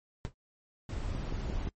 brown noise with exponential decay, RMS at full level -33 dBFS, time 0.25-0.34 s, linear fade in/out 0 ms, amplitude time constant 19 ms
brown noise, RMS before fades -35 dBFS, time 0.89-1.69 s, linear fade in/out 2 ms
click train, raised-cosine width 3 ms, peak -24 dBFS, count 4, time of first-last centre 1.15-1.674 s, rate 5.73 Hz
effects noise-tail reverb RT60 0.1 s tail -25 dB re dry + MP3 32 kbps

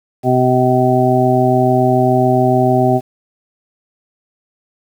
harmonic tone, 127 Hz, B2, 49 cents sharp, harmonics 1 / 2 / 3 / 5 / 6, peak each -16 / -16 / -16 / -16 / -16 dBFS, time 0.23-3.01 s, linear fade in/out 50 ms, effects 7-bit

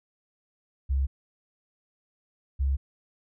sine tone pair in turn, 67.6 / 68.07 Hz, C#2 / C#2, -43 / -31 cents, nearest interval unison, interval 12 cents, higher second, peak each -22 dBFS, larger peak neither, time 0.89-1.07 / 2.59-2.77 s, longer neither, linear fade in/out 20 ms, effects none

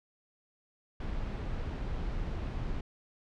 brown noise, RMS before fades -35 dBFS, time 1-2.81 s, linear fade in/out 5 ms, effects low-pass 4000 Hz 12 dB/octave

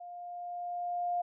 sine tone with level ramp, 705 Hz, F5, 16 cents sharp, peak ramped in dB -43 to -28 dBFS, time 0-1.22 s, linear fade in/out 10 ms, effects none

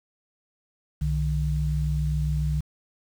sine tone pair together, 63.87 / 151.2 Hz, C2 / D#3, -41 / -49 cents, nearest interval octave + minor third, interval 1492 cents, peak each -25 dBFS, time 1.01-2.61 s, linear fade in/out 10 ms, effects 8-bit

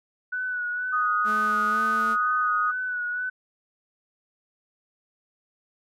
sine tone with vibrato, 1480 Hz, F#6, in tune, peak -26 dBFS, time 0.32-3.3 s, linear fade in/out 10 ms, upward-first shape sine, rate 2.1 Hz, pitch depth 32 cents each way
sine tone, 1244.5 Hz, D#6, in tune, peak -22 dBFS, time 0.92-2.72 s, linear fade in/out 20 ms
sawtooth tone with pitch glide, 215.1 to 223.1 Hz, A3 to A3, -39 to +24 cents, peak -29 dBFS, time 1.24-2.17 s, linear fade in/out 50 ms, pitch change +63 cents, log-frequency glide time 1.69-1.8 s
effects none

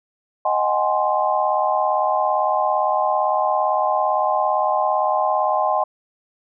sine chord, Ab dominant seventh, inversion second, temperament equal with one note detuned, 622.3 / 752.9 / 830.6 / 1046.5 Hz, Eb5 / Gb5 / Ab5 / C6, 0 / +30 / 0 / 0 cents, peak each -22 dBFS, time 0.45-5.84 s, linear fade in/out 5 ms, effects none

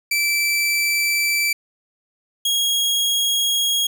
sawtooth tone pair in turn, 2327 / 3291 Hz, D7 / G#7, -17 / -16 cents, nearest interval tritone, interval 601 cents, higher second, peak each -14 dBFS, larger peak neither, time 0.11-1.53 / 2.45-3.87 s, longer neither, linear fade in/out 5 ms, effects none

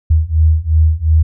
sine beating tone pair, 77.78 / 80.58 Hz, D#2 / E2, 0 / -39 cents, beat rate 2.8 Hz, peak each -12 / -11 dBFS, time 0.1-1.23 s, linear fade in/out 10 ms, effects none

